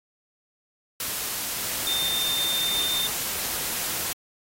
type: tone in noise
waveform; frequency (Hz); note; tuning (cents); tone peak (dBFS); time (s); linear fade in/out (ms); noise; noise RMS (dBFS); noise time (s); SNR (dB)
sine; 3609; A7; +43; -24; 1.87-3.07; 2; white; -29; 1-4.13; +2
effects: AAC 48 kbps